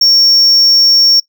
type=tone; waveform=triangle; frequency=5500 Hz; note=F8; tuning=27 cents flat; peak=-4 dBFS; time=0.01-1.2 s; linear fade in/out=5 ms; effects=noise-tail reverb RT60 0.1 s tail -22 dB re dry